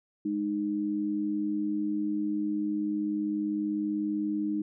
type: tone pair together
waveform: sine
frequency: 207.7 / 308 Hz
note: G#3 / D#4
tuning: 0 / -17 cents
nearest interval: perfect fifth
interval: 683 cents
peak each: -33 / -28 dBFS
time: 0.25-4.62 s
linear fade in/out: 5 ms
effects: none